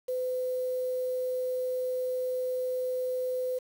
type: tone with quantisation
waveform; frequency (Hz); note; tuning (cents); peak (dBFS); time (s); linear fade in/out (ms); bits
sine; 506; B4; +42; -28; 0.08-3.59; 10; 8
effects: none